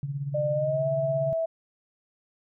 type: tone with tremolo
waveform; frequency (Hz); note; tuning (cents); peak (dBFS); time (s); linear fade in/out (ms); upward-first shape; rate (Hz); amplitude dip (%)
sine; 140.8; C#3; +27; -26; 0.03-1.33; 0; sine; 17; 65
type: tone with pitch glide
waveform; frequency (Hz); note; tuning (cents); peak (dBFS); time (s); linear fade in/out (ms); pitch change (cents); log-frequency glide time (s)
sine; 600 to 654.3; D5 to E5; +37 to -13; -24; 0.34-1.46; 10; +150; 0.52-0.88
effects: none